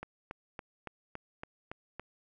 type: click train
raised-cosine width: 0.5 ms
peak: -25 dBFS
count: 8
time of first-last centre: 0.03-1.996 s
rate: 3.56 Hz
effects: none